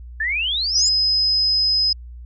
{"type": "exponential sweep", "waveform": "sine", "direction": "up", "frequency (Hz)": [1703, 7459], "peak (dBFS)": -19, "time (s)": [0.2, 0.89], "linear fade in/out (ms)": 5}
{"type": "tone", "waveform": "sine", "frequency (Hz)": 5060, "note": "D#8", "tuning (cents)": 28, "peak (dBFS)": -15, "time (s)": [0.75, 1.93], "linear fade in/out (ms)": 5}
{"effects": ["added 60 Hz sine -34 dBFS peak until 2.25 s"]}